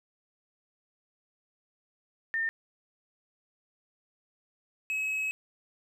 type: tone pair in turn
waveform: sine / triangle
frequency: 1813 / 2564 Hz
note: A#6 / E7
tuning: -49 / -49 cents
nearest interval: tritone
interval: 600 cents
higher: second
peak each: -27 dBFS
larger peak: neither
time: 2.34-2.49 / 4.9-5.31 s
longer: second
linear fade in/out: 0 ms
effects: none